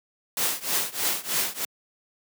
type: noise with tremolo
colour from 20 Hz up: white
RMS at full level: -23 dBFS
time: 0.37-1.65 s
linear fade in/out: 2 ms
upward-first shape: triangle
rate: 3.2 Hz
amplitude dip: 95%
effects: high-pass 150 Hz 12 dB/octave